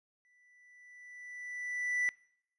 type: tone with exponential growth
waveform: triangle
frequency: 1975 Hz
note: B6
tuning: in tune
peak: -26 dBFS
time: 0.25-2.09 s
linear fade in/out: 0 ms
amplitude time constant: 400 ms
effects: noise-tail reverb RT60 0.7 s tail -24 dB re dry + resampled to 24000 Hz